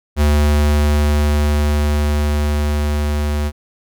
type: tone with level ramp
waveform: square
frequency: 74 Hz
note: D2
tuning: 14 cents sharp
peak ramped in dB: -11 to -17 dBFS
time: 0.16-3.52 s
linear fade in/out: 50 ms
effects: none